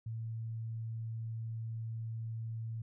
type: tone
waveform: sine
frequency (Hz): 113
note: A2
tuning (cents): +47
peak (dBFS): -37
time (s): 0.06-2.82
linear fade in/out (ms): 5
effects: none